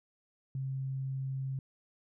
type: tone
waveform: sine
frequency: 133.7 Hz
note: C3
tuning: 38 cents sharp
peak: -33 dBFS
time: 0.55-1.59 s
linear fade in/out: 2 ms
effects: none